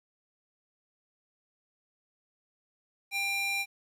square tone with high-pass filter, 794 Hz, G5, 22 cents sharp, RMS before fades -31 dBFS, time 3.11-3.66 s, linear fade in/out 50 ms, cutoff 1900 Hz, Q 3.2, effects resampled to 32000 Hz + 11-bit

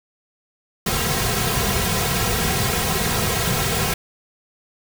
pink noise with comb filter, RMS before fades -21 dBFS, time 0.86-3.94 s, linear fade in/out 5 ms, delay 3.4 ms, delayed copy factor -0.9, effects none

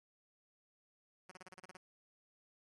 5% pulse tone bursts, 185 Hz, F#3, in tune, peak -40 dBFS, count 9, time 1.29-1.77 s, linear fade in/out 5 ms, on 24 ms, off 33 ms, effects AAC 32 kbps

